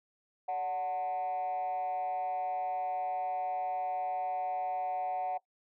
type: tone with frequency modulation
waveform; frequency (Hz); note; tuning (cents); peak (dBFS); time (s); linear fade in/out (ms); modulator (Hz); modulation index
sine; 737; F#5; -7; -29; 0.48-5.38; 10; 164; 0.56
effects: noise-tail reverb RT60 0.1 s tail -20 dB re dry + tanh soft clip ceiling -29 dBFS